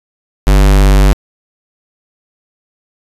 square tone, 49 Hz, G1, in tune, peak -5 dBFS, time 0.47-1.13 s, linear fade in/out 0 ms, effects resampled to 32000 Hz

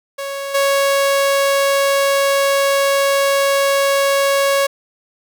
sawtooth tone with level steps, 554.4 Hz, C#5, in tune, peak -19 / -9 dBFS, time 0.18-4.67 s, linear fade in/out 10 ms, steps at 0.54 s, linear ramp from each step 10 ms, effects none

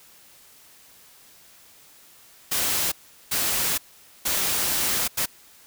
white noise bursts at uneven times, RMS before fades -24 dBFS, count 4, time 2.51-2.92 / 3.31-3.78 / 4.25-5.08 / 5.17-5.26 s, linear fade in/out 10 ms, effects white hiss -52 dBFS RMS until 5.66 s

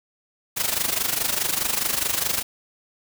white noise with amplitude modulation, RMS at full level -21 dBFS, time 0.56-2.43 s, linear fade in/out 20 ms, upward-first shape sine, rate 24.8 Hz, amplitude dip 75%, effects none

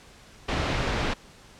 pink low-pass noise, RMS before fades -27 dBFS, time 0.48-1.14 s, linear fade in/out 10 ms, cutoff 3700 Hz, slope 12 dB/octave, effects pink hiss -51 dBFS RMS until 1.59 s + low-pass 8000 Hz 12 dB/octave

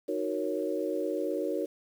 sine chord, D# minor seventh, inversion none, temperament equal, 311.1 / 370 / 466.2 / 554.4 Hz, D#4 / F#4 / A#4 / C#5, 0 / 0 / 0 / 0 cents, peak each -34 dBFS, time 0.08-1.66 s, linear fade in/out 10 ms, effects 9-bit

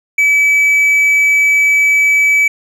triangle tone, 2294 Hz, D7, 41 cents flat, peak -6 dBFS, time 0.18-2.48 s, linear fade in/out 5 ms, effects none

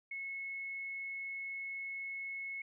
sine tone, 2188 Hz, C#7, 23 cents flat, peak -39 dBFS, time 0.11-2.62 s, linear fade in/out 5 ms, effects none

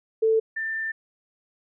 sine tone pair in turn, 443.8 / 1785 Hz, A4 / A6, +15 / +24 cents, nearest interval 2 octaves, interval 2409 cents, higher second, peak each -17 / -26 dBFS, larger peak first, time 0.22-0.4 / 0.56-0.92 s, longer second, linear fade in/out 10 ms, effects none

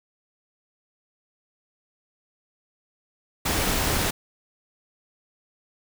pink noise, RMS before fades -24 dBFS, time 3.45-4.11 s, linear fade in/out 10 ms, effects none

